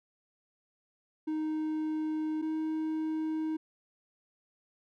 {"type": "tone pair in turn", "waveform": "triangle", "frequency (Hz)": [311.1, 314.7], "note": ["D#4", "D#4"], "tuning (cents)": [0, 20], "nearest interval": "unison", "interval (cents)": 20, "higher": "second", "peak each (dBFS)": -28, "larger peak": "neither", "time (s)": [[1.27, 2.42], [2.42, 3.57]], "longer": "neither", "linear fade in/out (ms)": 10, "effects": []}